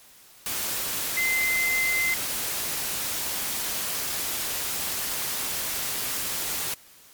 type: tone in noise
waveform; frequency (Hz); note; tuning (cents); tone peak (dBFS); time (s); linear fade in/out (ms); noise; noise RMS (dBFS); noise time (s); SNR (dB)
sine; 2069; C7; -20; -22; 1.17-2.14; 2; white; -29; 0.46-6.74; +4
effects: white hiss -52 dBFS RMS until 7.13 s + MP3 96 kbps